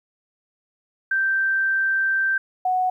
sine tone pair in turn, 1565 / 738.6 Hz, G6 / F#5, -3 / -3 cents, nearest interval octave + minor second, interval 1300 cents, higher first, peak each -18 dBFS, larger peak neither, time 1.11-2.38 / 2.65-2.9 s, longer first, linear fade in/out 5 ms, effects 10-bit

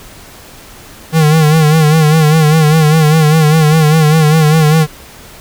square tone with vibrato, 155.56 Hz, D#3, in tune, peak -6 dBFS, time 1.12-4.87 s, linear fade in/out 50 ms, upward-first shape sine, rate 5 Hz, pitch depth 69 cents each way, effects pink hiss -35 dBFS RMS until 5.4 s

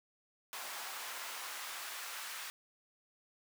pink noise with high-pass filter sweep, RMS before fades -44 dBFS, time 0.53-2.5 s, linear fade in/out 0 ms, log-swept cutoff 870 to 1400 Hz, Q 1.1, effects none

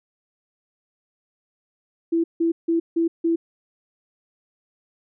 sine tone bursts, 332.6 Hz, E4, 16 cents sharp, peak -17 dBFS, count 5, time 2.12-3.36 s, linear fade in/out 10 ms, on 120 ms, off 160 ms, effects none

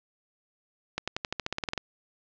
accelerating click train, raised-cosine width 0.2 ms, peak -12 dBFS, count 13, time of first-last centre 0.98-1.777 s, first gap 96 ms, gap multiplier 0.93, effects low-pass 5000 Hz 12 dB/octave

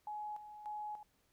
sine tone with tremolo, 842 Hz, G#5, 24 cents sharp, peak -40 dBFS, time 0.07-1.03 s, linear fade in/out 2 ms, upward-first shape square, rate 1.7 Hz, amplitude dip 65%, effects pink hiss -75 dBFS RMS until 1.32 s

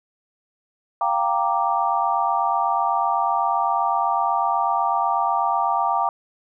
sine chord, G minor seventh, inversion third, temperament equal with one note detuned, 696 / 784 / 932.3 / 1174.7 Hz, F5 / G5 / Bb5 / D6, -6 / 0 / 0 / 0 cents, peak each -25 / -23 / -23 / -24 dBFS, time 1.01-6.09 s, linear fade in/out 2 ms, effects none

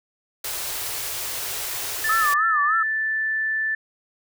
white band-stop noise, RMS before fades -29 dBFS, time 0.44-2.34 s, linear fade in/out 5 ms, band 140 to 320 Hz, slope 48 dB/octave
sine tone, 1760 Hz, A6, in tune, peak -21 dBFS, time 2.04-3.75 s, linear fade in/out 5 ms
sine tone with vibrato, 1244.5 Hz, D#6, in tune, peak -19 dBFS, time 2.09-2.83 s, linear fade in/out 5 ms, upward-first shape sine, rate 3.3 Hz, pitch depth 140 cents each way
effects none

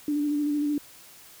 sine tone with vibrato, 293.7 Hz, D4, in tune, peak -23 dBFS, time 0.08-0.78 s, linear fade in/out 2 ms, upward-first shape square, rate 13 Hz, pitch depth 21 cents each way, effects white hiss -50 dBFS RMS until 1.4 s

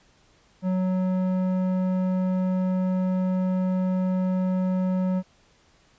square tone with low-pass filter, 185.2 Hz, F#3, 2 cents sharp, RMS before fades -24 dBFS, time 0.62-5.23 s, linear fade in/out 50 ms, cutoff 800 Hz, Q 0.63, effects pink hiss -60 dBFS RMS until 5.98 s + resampled to 16000 Hz

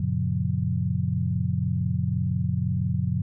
sine chord, Gb major seventh, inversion none, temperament equal with one note detuned, 92.5 / 116.54 / 138.59 / 178.28 Hz, Gb2 / Bb2 / Db3 / F3, 0 / 0 / 0 / +36 cents, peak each -28 dBFS, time 0-3.22 s, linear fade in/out 5 ms, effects none

